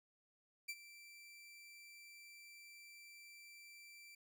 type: tone with ADSR envelope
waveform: sawtooth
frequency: 2342 Hz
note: D7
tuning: 5 cents flat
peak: -37 dBFS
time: 0.68-4.15 s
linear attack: 14 ms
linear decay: 49 ms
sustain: -16 dB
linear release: 5 ms
effects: none